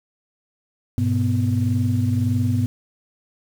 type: tone cluster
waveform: sine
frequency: 101.3 / 123 / 247.5 Hz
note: G#2 / B2 / B3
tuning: -43 / -7 / +4 cents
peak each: -19 / -23 / -22 dBFS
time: 0.98-2.66 s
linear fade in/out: 0 ms
effects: tanh soft clip ceiling -9 dBFS + 7-bit